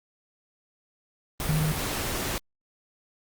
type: tone in noise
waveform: sine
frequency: 154.8 Hz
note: D#3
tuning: 9 cents flat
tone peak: -23 dBFS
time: 1.49-1.72 s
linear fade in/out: 0 ms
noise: pink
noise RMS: -30 dBFS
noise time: 1.4-2.38 s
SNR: +4 dB
effects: Opus 32 kbps